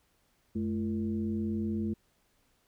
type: tone with frequency modulation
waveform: sine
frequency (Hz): 216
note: A3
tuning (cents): -32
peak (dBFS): -29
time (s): 0.55-1.94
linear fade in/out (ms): 10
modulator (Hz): 124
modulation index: 0.85
effects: pink hiss -71 dBFS RMS until 2.67 s